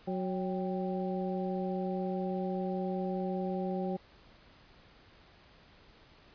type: harmonic tone with a mistuned harmonic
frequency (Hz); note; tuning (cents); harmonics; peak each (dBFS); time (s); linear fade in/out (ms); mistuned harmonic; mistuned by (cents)
185; F#3; 0; 1 / 2 / 3 / 4; -34 / -37 / -39 / -40; 0.07-3.97; 10; 4; +94
effects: pink hiss -59 dBFS RMS until 6.34 s + resampled to 11025 Hz